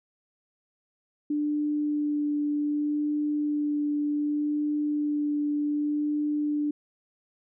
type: tone with vibrato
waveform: sine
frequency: 295.6 Hz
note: D4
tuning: 11 cents sharp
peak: -24 dBFS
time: 1.3-6.71 s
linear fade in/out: 5 ms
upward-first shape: sine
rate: 0.66 Hz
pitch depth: 10 cents each way
effects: none